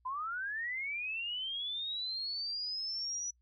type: linear sweep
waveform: sine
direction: up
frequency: 989 to 5920 Hz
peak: -35 dBFS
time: 0.05-3.31 s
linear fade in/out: 10 ms
effects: noise-tail reverb RT60 0.1 s tail -26 dB re dry + added 60 Hz sine -68 dBFS peak until 3.41 s